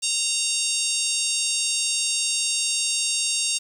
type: harmonic tone with a mistuned harmonic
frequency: 925 Hz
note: A#5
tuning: 14 cents flat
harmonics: 3 / 4 / 5 / 6 / 7 / 8 / 9 / 10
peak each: -30 / -30 / -30 / -30 / -30 / -30 / -30 / -30 dBFS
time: 0.02-3.59 s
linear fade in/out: 20 ms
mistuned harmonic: 8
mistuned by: +31 cents
effects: 8-bit